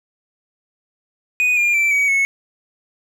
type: tone with pitch steps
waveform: triangle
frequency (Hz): 2483 / 2408 / 2336 / 2265 / 2197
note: D#7 / D7 / D7 / C#7 / C#7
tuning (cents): -4 / +43 / -10 / +37 / -16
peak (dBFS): -12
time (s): 1.4-2.25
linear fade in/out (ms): 0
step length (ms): 170
effects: none